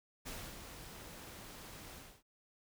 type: noise with ADSR envelope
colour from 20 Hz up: pink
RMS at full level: -44 dBFS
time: 0.25-2.23 s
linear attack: 22 ms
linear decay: 290 ms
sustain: -7 dB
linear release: 270 ms
effects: none